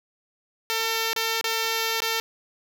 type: tone with dropouts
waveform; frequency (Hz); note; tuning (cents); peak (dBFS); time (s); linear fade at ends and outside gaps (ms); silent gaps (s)
5% pulse; 450.6; A4; +41; -12; 0.7-2.2; 0; 1.131-1.162 / 1.412-1.442 / 2.003-2.02
effects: none